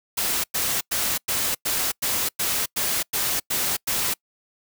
white noise bursts, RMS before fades -24 dBFS, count 11, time 0.17-4.14 s, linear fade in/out 10 ms, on 270 ms, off 100 ms, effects noise-tail reverb RT60 0.1 s tail -26 dB re dry

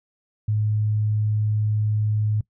sine tone, 106.6 Hz, G#2, 46 cents sharp, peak -19 dBFS, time 0.48-2.41 s, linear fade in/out 5 ms, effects noise-tail reverb RT60 0.1 s tail -21 dB re dry

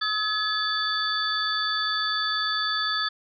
sine tone cluster, 1278 / 1698 / 3485 / 4549 Hz, D#6 / G#6 / A7 / C#8, +46 / +38 / -17 / +44 cents, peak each -29 dBFS, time 0.01-3.09 s, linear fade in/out 10 ms, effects none

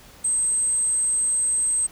sine tone, 8270 Hz, C9, 21 cents flat, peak -19 dBFS, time 0.24-1.87 s, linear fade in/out 10 ms, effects pink hiss -48 dBFS RMS until 1.91 s

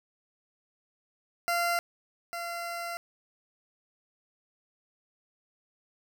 20% pulse tone pair in turn, 690 / 686.3 Hz, F5 / F5, -21 / -30 cents, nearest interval unison, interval 9 cents, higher first, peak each -21 / -29 dBFS, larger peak first, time 1.48-1.79 / 2.33-2.97 s, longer second, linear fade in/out 0 ms, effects none

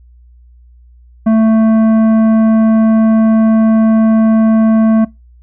triangle tone with tanh clipping, 221.5 Hz, A3, 12 cents sharp, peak -8 dBFS, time 1.26-5.05 s, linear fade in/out 10 ms, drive 15 dB, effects noise-tail reverb RT60 0.2 s tail -22 dB re dry + added 60 Hz sine -39 dBFS peak until 5.42 s

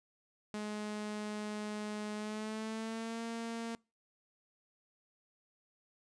sawtooth tone with pitch glide, 210.8 to 229.9 Hz, G#3 to A#3, +26 to -24 cents, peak -34 dBFS, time 0.54-3.75 s, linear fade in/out 0 ms, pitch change +150 cents, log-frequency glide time 2.15-3.22 s, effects noise-tail reverb RT60 0.3 s tail -25 dB re dry + resampled to 22050 Hz

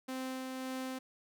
sawtooth tone with tremolo, 260 Hz, C4, 11 cents flat, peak -33 dBFS, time 0.08-0.99 s, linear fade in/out 10 ms, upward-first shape sine, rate 1.8 Hz, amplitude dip 25%, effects none

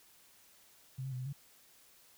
sine tone with pitch steps, 131 / 134.2 / 126.6 / 128.4 / 139.8 Hz, C3 / C3 / B2 / C3 / C#3, +2 / +44 / +43 / -32 / +15 cents, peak -37 dBFS, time 0.98-1.33 s, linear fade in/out 10 ms, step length 70 ms, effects white hiss -63 dBFS RMS until 2.17 s

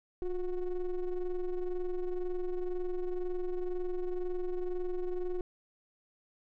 triangle ring-modulated tone, 185 Hz, F#3, in tune, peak -26 dBFS, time 0.22-5.41 s, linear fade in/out 2 ms, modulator 174 Hz, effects none

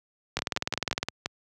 two click trains, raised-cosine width 0.2 ms, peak -9 / -11 dBFS, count 14 / 6, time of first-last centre 0.37-1.03 / 0.39-1.26 s, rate 19.7 / 5.75 Hz, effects high-pass 80 Hz 12 dB/octave

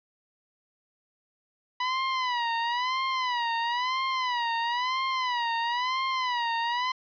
sawtooth tone with vibrato, 987.8 Hz, B5, in tune, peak -22 dBFS, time 1.8-6.92 s, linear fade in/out 5 ms, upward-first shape sine, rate 1 Hz, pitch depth 120 cents each way, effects resampled to 11025 Hz + 10-bit

